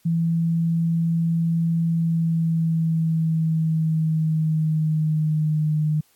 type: tone with pitch glide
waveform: sine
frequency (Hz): 166 to 153.1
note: E3 to D#3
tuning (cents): +12 to -28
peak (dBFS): -18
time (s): 0.05-6.01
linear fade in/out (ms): 10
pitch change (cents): -140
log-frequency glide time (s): 1.85-5.78
effects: white hiss -61 dBFS RMS until 6.15 s + AAC 64 kbps